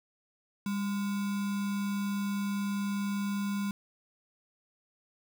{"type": "tone with sample-and-hold", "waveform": "sine", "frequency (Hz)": 200.4, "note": "G3", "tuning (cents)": 38, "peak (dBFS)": -29, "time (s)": [0.66, 3.71], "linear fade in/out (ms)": 2, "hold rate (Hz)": 1225, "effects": []}